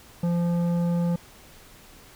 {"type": "tone with tanh clipping", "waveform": "triangle", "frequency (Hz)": 172.4, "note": "F3", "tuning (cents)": -22, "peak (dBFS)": -23, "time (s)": [0.23, 1.16], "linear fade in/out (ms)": 5, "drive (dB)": 15, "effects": ["pink hiss -50 dBFS RMS until 2.15 s"]}